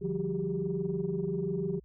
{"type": "tone cluster", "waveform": "sine", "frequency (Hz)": [148, 174, 195.2, 379.4, 399.6], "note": ["D3", "F3", "G3", "F#4", "G4"], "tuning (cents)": [14, -6, -7, 43, 33], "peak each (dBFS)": [-38, -33, -40, -37, -33], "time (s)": [0.01, 1.8], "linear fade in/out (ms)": 20, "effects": ["tanh soft clip ceiling -20 dBFS", "added 60 Hz sine -55 dBFS peak until 1.84 s"]}